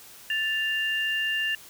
sine tone pair together, 1760.1 / 2794 Hz, A6 / F7, 0 / 0 cents, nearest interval minor sixth, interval 800 cents, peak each -27 dBFS, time 0.3-1.55 s, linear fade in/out 2 ms, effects white hiss -48 dBFS RMS until 1.69 s

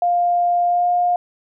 sine tone with pitch glide, 702 to 709.3 Hz, F5 to F5, +9 to +27 cents, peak -14 dBFS, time 0.02-1.16 s, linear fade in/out 2 ms, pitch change +18 cents, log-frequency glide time 0.65-0.88 s, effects none

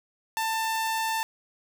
sawtooth tone, 891 Hz, A5, 22 cents sharp, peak -22 dBFS, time 0.37-1.23 s, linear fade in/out 0 ms, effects none

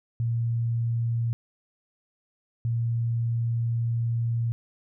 sine tone bursts at uneven times, 116.54 Hz, A#2, in tune, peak -23 dBFS, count 2, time 0.2-1.33 / 2.65-4.52 s, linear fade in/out 0 ms, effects none

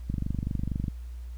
click train, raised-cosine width 5 ms, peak -17 dBFS, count 20, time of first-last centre 0.1-0.882 s, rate 24.3 Hz, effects added 60 Hz sine -36 dBFS peak until 1.37 s + pink hiss -61 dBFS RMS until 1.37 s

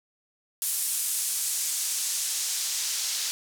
white noise with band-pass filter sweep, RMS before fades -29 dBFS, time 0.62-3.31 s, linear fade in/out 0 ms, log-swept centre 10000 to 5200 Hz, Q 1.1, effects none

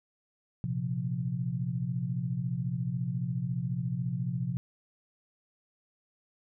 sine chord, Bb suspended second, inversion none, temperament equal, 116.54 / 130.81 / 174.61 Hz, Bb2 / C3 / F3, 0 / 0 / 0 cents, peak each -36 / -32 / -34 dBFS, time 0.64-4.57 s, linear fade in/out 0 ms, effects none

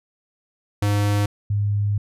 square / sine tone pair in turn, 102.6 / 102.6 Hz, G#2 / G#2, -21 / -21 cents, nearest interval unison, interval 0 cents, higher neither, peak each -18 dBFS, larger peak neither, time 0.82-1.26 / 1.5-1.98 s, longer second, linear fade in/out 5 ms, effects resampled to 32000 Hz

